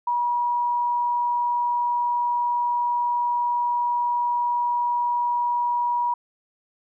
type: tone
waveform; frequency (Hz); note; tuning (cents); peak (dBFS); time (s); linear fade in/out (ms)
sine; 963; B5; -44; -20; 0.07-6.14; 5
effects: none